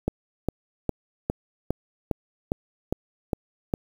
click train, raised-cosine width 2 ms, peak -10 dBFS, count 10, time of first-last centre 0.08-3.739 s, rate 2.46 Hz, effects 7-bit

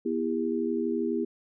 sine tone cluster, 243.1 / 330.1 / 402.2 Hz, B3 / E4 / G4, -27 / +2 / +44 cents, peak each -30 dBFS, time 0.05-1.25 s, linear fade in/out 10 ms, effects none

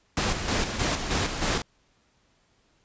pink noise with tremolo, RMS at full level -25 dBFS, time 0.17-1.62 s, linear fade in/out 2 ms, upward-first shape square, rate 3.2 Hz, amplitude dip 50%, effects pink hiss -66 dBFS RMS until 2.84 s + resampled to 16000 Hz

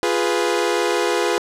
sawtooth chord, F diminished, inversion none, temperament equal, 349.2 / 415.3 / 493.9 Hz, F4 / Ab4 / Cb5, 0 / 0 / 0 cents, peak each -18 dBFS, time 0.03-1.38 s, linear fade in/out 0 ms, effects low-pass 9000 Hz 12 dB/octave

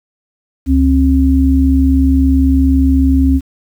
sine tone pair together, 70.76 / 267 Hz, C#2 / C4, +36 / +35 cents, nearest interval octave + major seventh, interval 2299 cents, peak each -10 dBFS, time 0.66-3.41 s, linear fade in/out 50 ms, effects 7-bit

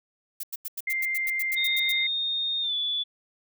violet noise bursts, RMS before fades -33 dBFS, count 13, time 0.4-1.922 s, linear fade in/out 5 ms, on 34 ms, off 90 ms
sine tone, 2096 Hz, C7, 2 cents sharp, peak -25 dBFS, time 0.87-2.07 s, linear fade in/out 5 ms
sine tone with pitch glide, 3680 to 3453 Hz, A#7 to A7, -23 to -33 cents, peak -25 dBFS, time 1.56-3.04 s, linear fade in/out 20 ms, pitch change -110 cents, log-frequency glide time 2.61-2.74 s
effects none

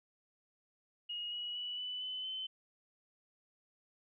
sine tone with pitch steps, 2879 / 2914 / 2950 / 2986 / 3022 / 3059 Hz, F#7 / F#7 / F#7 / F#7 / F#7 / G7, -48 / -27 / -6 / +15 / +36 / -43 cents, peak -38 dBFS, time 1.09-2.47 s, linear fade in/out 10 ms, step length 230 ms, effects none

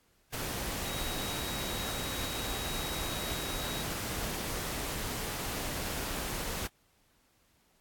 sine tone in noise, 3816 Hz, A#7, 40 cents sharp, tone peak -41 dBFS, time 0.85-3.84 s, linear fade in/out 20 ms, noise pink, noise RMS -36 dBFS, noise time 0.32-6.68 s, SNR -8 dB, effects pink hiss -69 dBFS RMS until 7.8 s + AAC 64 kbps

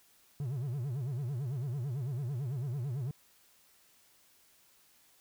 triangle tone with vibrato, 130.81 Hz, C3, in tune, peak -31 dBFS, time 0.4-3.11 s, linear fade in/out 2 ms, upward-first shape sine, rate 9 Hz, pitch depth 220 cents each way, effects white hiss -65 dBFS RMS until 5.2 s

